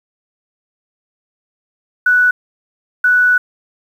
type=tone bursts at uneven times; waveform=sine; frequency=1480 Hz; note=F#6; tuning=in tune; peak=-8 dBFS; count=2; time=2.06-2.31 / 3.04-3.38 s; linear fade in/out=5 ms; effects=7-bit